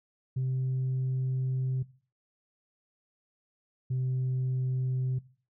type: tone pair in turn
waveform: sine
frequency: 130 / 128.8 Hz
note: C3 / C3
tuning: -11 / -27 cents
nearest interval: unison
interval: 16 cents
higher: first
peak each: -25 dBFS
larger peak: neither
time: 0.36-1.83 / 3.9-5.19 s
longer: first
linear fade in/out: 10 ms
effects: noise-tail reverb RT60 0.4 s tail -19 dB re dry + tanh soft clip ceiling -25 dBFS